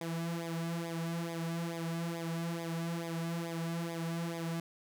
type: tone with flanger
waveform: sawtooth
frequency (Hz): 167.1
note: E3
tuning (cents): +24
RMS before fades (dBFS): -37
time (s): 0.01-4.6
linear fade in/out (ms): 2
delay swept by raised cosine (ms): 0.69 to 3.89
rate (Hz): 2.3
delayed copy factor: -0.8
effects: none